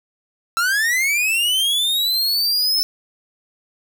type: linear sweep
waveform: 45% pulse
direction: up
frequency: 1326 to 5300 Hz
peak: -16 dBFS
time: 0.57-2.83 s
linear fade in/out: 0 ms
effects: 8-bit